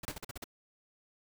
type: noise bursts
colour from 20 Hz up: pink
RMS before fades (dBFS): -42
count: 7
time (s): 0.03-0.442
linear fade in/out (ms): 5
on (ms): 22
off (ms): 43
type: noise with exponential decay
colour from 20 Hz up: pink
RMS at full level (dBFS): -34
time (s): 0.08-0.2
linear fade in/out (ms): 0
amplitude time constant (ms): 26
effects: none